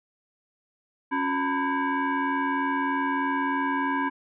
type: tone with frequency modulation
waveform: sine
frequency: 359.6 Hz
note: F#4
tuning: 49 cents flat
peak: -23 dBFS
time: 1.11-4.1 s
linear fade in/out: 20 ms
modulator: 636 Hz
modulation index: 2.1
effects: none